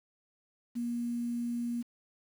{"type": "tone with quantisation", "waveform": "sine", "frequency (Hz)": 238, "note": "A#3", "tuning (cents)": 36, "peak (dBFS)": -31, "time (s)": [0.75, 1.83], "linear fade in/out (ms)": 20, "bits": 9, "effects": []}